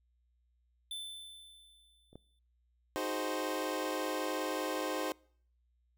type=tone with exponential decay; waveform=square; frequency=3527 Hz; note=A7; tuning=3 cents sharp; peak=-38 dBFS; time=0.91-2.39 s; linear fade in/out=2 ms; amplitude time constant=320 ms
type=clicks; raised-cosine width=2 ms; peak=-44 / -35 dBFS; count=2; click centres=2.13 / 2.156 s
type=chord; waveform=25% pulse; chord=Ab dominant seventh; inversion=second; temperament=equal; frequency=311.1 / 370 / 415.3 / 523.3 Hz; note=Eb4 / Gb4 / Ab4 / C5; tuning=0 / 0 / 0 / 0 cents; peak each=-35 / -37 / -38 / -34 dBFS; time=2.96-5.12 s; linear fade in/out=0 ms
effects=noise-tail reverb RT60 0.6 s tail -26 dB re dry + added 60 Hz sine -70 dBFS peak until 5.97 s